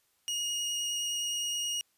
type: tone with vibrato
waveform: 25% pulse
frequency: 2873 Hz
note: F7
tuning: 48 cents sharp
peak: -27 dBFS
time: 0.28-1.81 s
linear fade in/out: 0 ms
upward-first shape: triangle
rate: 9.6 Hz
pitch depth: 12 cents each way
effects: white hiss -72 dBFS RMS until 1.97 s + resampled to 32000 Hz